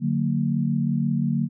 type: chord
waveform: sine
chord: D augmented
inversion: none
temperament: just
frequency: 146.83 / 183.54 / 229.4 Hz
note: D3 / F#3 / A#3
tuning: 0 / -14 / -28 cents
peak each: -24 / -26 / -24 dBFS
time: 0-1.49 s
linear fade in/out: 50 ms
effects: none